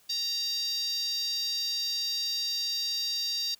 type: tone with high-pass filter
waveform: 10% pulse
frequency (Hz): 932.3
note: A#5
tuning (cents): 0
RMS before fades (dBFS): -31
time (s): 0.09-3.55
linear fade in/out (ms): 10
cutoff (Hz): 4400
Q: 6.8
effects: white hiss -62 dBFS RMS until 3.59 s